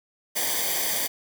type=noise with comb filter; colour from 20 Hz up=white; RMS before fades=-26 dBFS; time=0.35-1.08 s; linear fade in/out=20 ms; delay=0.74 ms; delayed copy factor=-0.8; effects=none